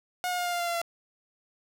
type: tone with pitch steps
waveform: sawtooth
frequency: 723 / 716.8 / 710.6 / 704.4 / 698.4 / 692.3 / 686.4 / 680.5 Hz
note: F#5 / F5 / F5 / F5 / F5 / F5 / F5 / F5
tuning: -40 / +45 / +30 / +15 / 0 / -15 / -30 / -45 cents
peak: -24 dBFS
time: 0.24-0.816 s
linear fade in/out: 0 ms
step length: 72 ms
effects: none